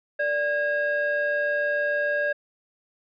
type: ring-modulated tone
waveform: triangle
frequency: 523.3 Hz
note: C5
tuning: in tune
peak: -17 dBFS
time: 0.19-2.33 s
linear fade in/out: 10 ms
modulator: 1110 Hz
effects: resampled to 11025 Hz